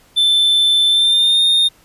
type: tone with pitch glide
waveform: triangle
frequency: 3534 to 3663 Hz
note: A7 to A#7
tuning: +7 to -31 cents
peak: -9 dBFS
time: 0.16-1.69 s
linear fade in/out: 20 ms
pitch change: +62 cents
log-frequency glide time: 0.89-1.41 s
effects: pink hiss -51 dBFS RMS until 1.84 s + resampled to 32000 Hz